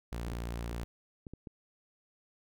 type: tone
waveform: sawtooth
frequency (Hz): 58.27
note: A#1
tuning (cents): 0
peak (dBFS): -32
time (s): 0.12-0.84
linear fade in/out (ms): 0
type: clicks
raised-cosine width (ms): 3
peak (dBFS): -31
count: 6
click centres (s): 0.276 / 0.324 / 0.714 / 1.268 / 1.336 / 1.472
effects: none

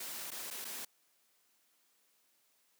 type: noise with dropouts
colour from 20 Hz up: white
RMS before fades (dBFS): -43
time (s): 0-0.85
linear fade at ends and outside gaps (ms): 5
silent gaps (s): 0.306-0.315 / 0.504-0.508 / 0.646-0.65
effects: white hiss -73 dBFS RMS until 2.79 s + high-pass 200 Hz 12 dB/octave

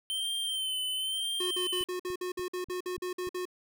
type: tone with vibrato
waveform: square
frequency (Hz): 3099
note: G7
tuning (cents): -21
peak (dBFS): -31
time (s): 0.1-1.84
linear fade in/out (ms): 0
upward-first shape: sine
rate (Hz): 1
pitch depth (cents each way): 44
type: tone bursts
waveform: square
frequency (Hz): 362.7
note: F#4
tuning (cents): -34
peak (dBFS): -33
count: 13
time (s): 1.4-3.454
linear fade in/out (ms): 5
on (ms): 110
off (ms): 52
type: click train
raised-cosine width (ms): 5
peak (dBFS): -37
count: 6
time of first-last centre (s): 1.81-3.272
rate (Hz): 3.42
effects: none

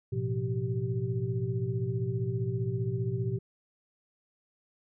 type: tone cluster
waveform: sine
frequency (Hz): 108.8 / 124 / 174 / 387.3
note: A2 / B2 / F3 / G4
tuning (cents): -19 / +7 / -6 / -21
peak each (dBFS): -33 / -31 / -38 / -36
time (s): 0.12-3.39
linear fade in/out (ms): 10
effects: none

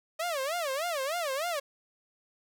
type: tone with vibrato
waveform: sawtooth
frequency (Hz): 610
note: D#5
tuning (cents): -34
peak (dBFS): -26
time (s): 0.19-1.6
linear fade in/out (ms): 10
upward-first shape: sine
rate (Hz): 3.3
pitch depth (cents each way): 260
effects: none

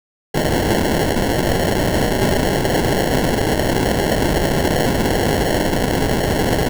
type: noise with sample-and-hold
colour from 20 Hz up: white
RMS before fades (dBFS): -17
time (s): 0.34-6.69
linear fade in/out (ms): 10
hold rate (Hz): 1225
effects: none

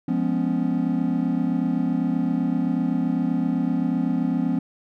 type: chord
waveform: triangle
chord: C# dominant seventh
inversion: first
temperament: equal with one note detuned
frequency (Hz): 174.61 / 207.7 / 249.4 / 277.2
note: E#3 / G#3 / B3 / C#4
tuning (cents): 0 / 0 / +17 / 0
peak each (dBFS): -24 / -27 / -22 / -24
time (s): 0.08-4.59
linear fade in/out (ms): 5
effects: none

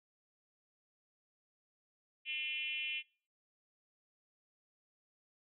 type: tone with frequency modulation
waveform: sine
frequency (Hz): 2709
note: E7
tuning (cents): +47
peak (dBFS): -36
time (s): 2.25-3.03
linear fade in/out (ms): 50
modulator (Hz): 300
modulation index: 1.4
effects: noise-tail reverb RT60 0.4 s tail -22 dB re dry

